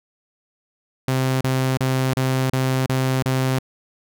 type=tone bursts; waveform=sawtooth; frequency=130.81 Hz; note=C3; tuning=in tune; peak=-14 dBFS; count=7; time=1.08-3.588 s; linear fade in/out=2 ms; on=330 ms; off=33 ms; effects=none

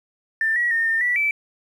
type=tone with pitch steps; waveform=triangle; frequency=1785 / 1919 / 1828 / 1811 / 1956 / 2316 Hz; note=A6 / A#6 / A#6 / A6 / B6 / D7; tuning=+24 / +50 / -34 / +49 / -17 / -25 cents; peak=-14 dBFS; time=0.41-1.31 s; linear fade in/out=2 ms; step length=150 ms; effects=tanh soft clip ceiling -16 dBFS

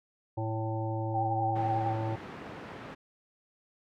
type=harmonic tone; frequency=111 Hz; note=A2; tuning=16 cents sharp; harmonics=1 / 3 / 5 / 7 / 8; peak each=-32 / -37 / -39 / -40 / -41 dBFS; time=0.37-2.16 s; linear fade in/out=10 ms
type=tone with vibrato; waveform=sine; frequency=784 Hz; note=G5; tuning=in tune; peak=-29 dBFS; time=1.12-1.95 s; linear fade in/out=50 ms; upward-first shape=sine; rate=11 Hz; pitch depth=43 cents each way
type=band-pass noise; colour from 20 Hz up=pink; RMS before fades=-44 dBFS; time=1.55-2.95 s; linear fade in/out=10 ms; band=130 to 1900 Hz; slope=12 dB/octave
effects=none

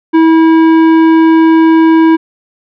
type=tone with tanh clipping; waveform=sine; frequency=324 Hz; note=E4; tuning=30 cents flat; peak=-5 dBFS; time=0.13-2.17 s; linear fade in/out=20 ms; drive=13 dB; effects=none

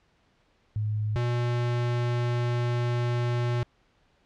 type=tone pair in turn; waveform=sine / square; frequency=106.4 / 120.64 Hz; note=G#2 / B2; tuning=+42 / -40 cents; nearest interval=major second; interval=218 cents; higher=second; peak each=-25 dBFS; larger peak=neither; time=0.76-1.16 / 1.16-3.63 s; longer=second; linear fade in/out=0 ms; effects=pink hiss -66 dBFS RMS until 4.25 s + low-pass 4000 Hz 12 dB/octave

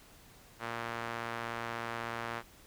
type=tone with band-pass filter; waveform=sawtooth; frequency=116.54 Hz; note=A#2; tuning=in tune; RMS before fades=-39 dBFS; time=0.59-2.43 s; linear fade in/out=50 ms; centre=1400 Hz; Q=1.1; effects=pink hiss -58 dBFS RMS until 2.66 s

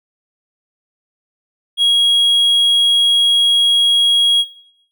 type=tone; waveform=triangle; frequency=3300 Hz; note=G#7; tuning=12 cents flat; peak=-8 dBFS; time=1.77-4.45 s; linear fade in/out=50 ms; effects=noise-tail reverb RT60 0.7 s tail -17 dB re dry

